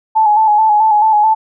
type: tone with vibrato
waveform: sine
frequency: 858 Hz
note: A5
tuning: 44 cents flat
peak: -7 dBFS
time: 0.15-1.35 s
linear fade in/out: 20 ms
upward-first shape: square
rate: 4.6 Hz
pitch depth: 39 cents each way
effects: none